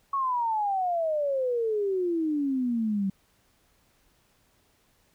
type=exponential sweep; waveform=sine; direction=down; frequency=1120 to 189.9 Hz; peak=-24 dBFS; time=0.13-3.1 s; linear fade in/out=5 ms; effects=pink hiss -66 dBFS RMS until 5.14 s